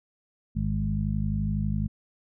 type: harmonic tone with a mistuned harmonic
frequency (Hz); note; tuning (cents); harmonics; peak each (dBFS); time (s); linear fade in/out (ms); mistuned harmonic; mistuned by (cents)
51.91; G#1; 0; 1 / 2 / 3 / 4; -30 / -30 / -30 / -30; 0.55-1.88; 20; 1; +54
effects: none